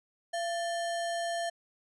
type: tone with sample-and-hold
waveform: sine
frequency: 682 Hz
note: F5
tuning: 41 cents flat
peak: -30 dBFS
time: 0.33-1.5 s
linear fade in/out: 10 ms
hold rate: 2450 Hz
effects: resampled to 24000 Hz